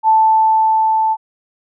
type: tone with level ramp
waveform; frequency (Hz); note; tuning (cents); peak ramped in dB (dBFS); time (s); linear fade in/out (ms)
sine; 880; A5; 0; -7 to -12; 0.03-1.17; 50
effects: none